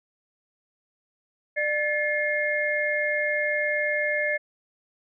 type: tone cluster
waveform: sine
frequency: 598 / 1737 / 2134 Hz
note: D5 / A6 / C7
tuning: +31 / -23 / +34 cents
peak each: -27 dBFS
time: 1.56-4.38 s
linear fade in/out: 20 ms
effects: none